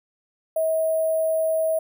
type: tone with sample-and-hold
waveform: sine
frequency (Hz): 640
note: D#5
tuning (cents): +49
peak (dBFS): -19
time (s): 0.56-1.79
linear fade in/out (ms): 5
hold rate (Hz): 11025
effects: none